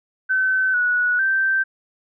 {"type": "tone with pitch steps", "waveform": "sine", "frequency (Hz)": [1527, 1467, 1560], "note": ["G6", "F#6", "G6"], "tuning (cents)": [-46, -15, -9], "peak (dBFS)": -16, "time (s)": [0.29, 1.64], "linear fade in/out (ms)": 20, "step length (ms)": 450, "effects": []}